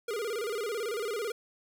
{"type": "tone with vibrato", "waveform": "square", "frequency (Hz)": 440, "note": "A4", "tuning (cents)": 0, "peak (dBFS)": -32, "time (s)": [0.08, 1.32], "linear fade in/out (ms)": 5, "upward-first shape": "square", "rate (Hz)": 18, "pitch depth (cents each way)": 120, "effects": []}